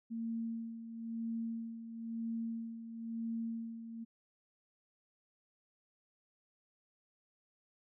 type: tone with tremolo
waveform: sine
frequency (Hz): 228.3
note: A#3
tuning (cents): -36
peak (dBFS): -35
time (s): 0.1-4.05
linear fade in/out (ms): 20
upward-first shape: sine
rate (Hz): 1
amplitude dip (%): 65
effects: none